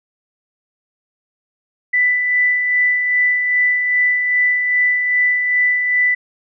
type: tone with tremolo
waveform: sine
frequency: 1986 Hz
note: B6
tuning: 9 cents sharp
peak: -11 dBFS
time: 1.93-6.15 s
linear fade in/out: 10 ms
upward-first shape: sine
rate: 2.5 Hz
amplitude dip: 40%
effects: none